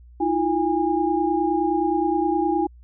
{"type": "tone cluster", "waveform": "sine", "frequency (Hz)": [316.8, 346.4, 816], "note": ["D#4", "F4", "G#5"], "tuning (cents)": [31, -14, -31], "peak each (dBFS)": -23, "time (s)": [0.2, 2.67], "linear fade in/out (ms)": 10, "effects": ["added 60 Hz sine -44 dBFS peak until 2.83 s"]}